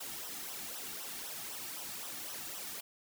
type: noise with flanger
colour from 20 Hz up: white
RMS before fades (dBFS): -43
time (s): 0-2.81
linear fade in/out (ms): 10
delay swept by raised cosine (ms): 0.43 to 2.03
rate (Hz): 3.9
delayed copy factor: -0.7
effects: none